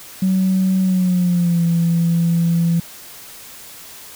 sine tone with pitch glide, 188.2 to 168.64 Hz, F#3 to E3, +30 to +40 cents, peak -12 dBFS, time 0.22-2.8 s, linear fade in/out 5 ms, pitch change -190 cents, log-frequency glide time 0.82-1.65 s, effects tanh soft clip ceiling -9 dBFS + white hiss -38 dBFS RMS until 4.15 s

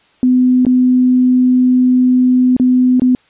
sine tone with dropouts, 252.4 Hz, B3, 38 cents sharp, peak -7 dBFS, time 0.23-3.15 s, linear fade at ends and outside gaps 1 ms, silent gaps 0.651-0.666 / 2.566-2.598 / 2.997-3.019 s, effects white hiss -52 dBFS RMS until 3.29 s + resampled to 8000 Hz

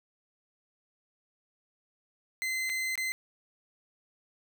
40% pulse tone with dropouts, 2060 Hz, C7, 28 cents flat, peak -29 dBFS, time 2.42-3.12 s, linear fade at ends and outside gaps 0 ms, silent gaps 2.694-2.698 / 2.955-2.977 s, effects none

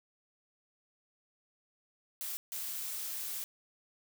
blue noise bursts at uneven times, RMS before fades -39 dBFS, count 2, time 2.21-2.37 / 2.52-3.44 s, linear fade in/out 0 ms, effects none

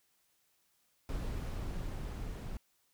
brown noise with level ramp, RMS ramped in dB -37 to -41 dBFS, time 1.09-2.57 s, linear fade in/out 0 ms, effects white hiss -74 dBFS RMS until 2.93 s

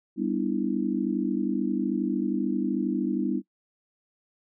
sine chord, E minor seventh, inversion first, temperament just, 197.78 / 247.2 / 296.7 / 329.6 Hz, G3 / B3 / D4 / E4, +16 / +2 / +18 / 0 cents, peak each -30 / -29 / -29 / -30 dBFS, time 0.16-3.42 s, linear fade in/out 50 ms, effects noise-tail reverb RT60 0.1 s tail -20 dB re dry

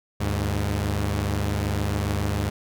sawtooth tone pair together, 75.2 / 102.45 Hz, D2 / G#2, +42 / -23 cents, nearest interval perfect fourth, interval 535 cents, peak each -23 / -21 dBFS, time 0.2-2.5 s, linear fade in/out 10 ms, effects none

